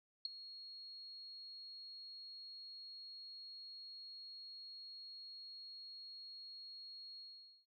sine tone with ADSR envelope, 4300 Hz, C8, 47 cents sharp, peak -34 dBFS, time 0.25-7.66 s, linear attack 3 ms, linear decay 13 ms, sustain -16 dB, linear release 470 ms, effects none

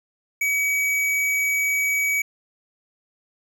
sine tone with tanh clipping, 2271 Hz, C#7, 41 cents sharp, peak -21 dBFS, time 0.41-2.22 s, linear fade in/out 5 ms, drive 17 dB, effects none

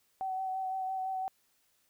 sine tone with vibrato, 758 Hz, F#5, 42 cents sharp, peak -32 dBFS, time 0.21-1.28 s, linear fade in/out 0 ms, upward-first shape sine, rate 5.9 Hz, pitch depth 19 cents each way, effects white hiss -72 dBFS RMS until 1.89 s

